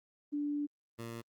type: tone pair in turn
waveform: sine / 15% pulse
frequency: 291.8 / 115.8 Hz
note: D4 / A#2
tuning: -11 / -11 cents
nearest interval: octave + major third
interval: 1600 cents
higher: first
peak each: -32 / -34 dBFS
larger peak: first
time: 0.32-0.67 / 0.98-1.22 s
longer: first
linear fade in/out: 20 ms
effects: Opus 32 kbps